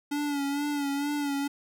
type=tone with vibrato; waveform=square; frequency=286.1 Hz; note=D4; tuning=45 cents flat; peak=-28 dBFS; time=0.11-1.48 s; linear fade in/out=10 ms; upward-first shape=sine; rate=2.2 Hz; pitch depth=44 cents each way; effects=none